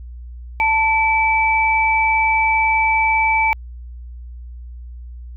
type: tone pair together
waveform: sine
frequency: 885 / 2309 Hz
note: A5 / D7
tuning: +10 / -30 cents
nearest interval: octave + perfect fourth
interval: 1660 cents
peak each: -16 dBFS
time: 0.6-3.53 s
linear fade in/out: 0 ms
effects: added 60 Hz sine -31 dBFS peak until 5.36 s